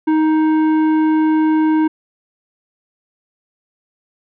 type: tone with tanh clipping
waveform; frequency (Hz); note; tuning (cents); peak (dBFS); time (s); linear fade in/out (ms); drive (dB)
triangle; 312.9; D#4; +10; -13; 0.07-1.88; 10; 15
effects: none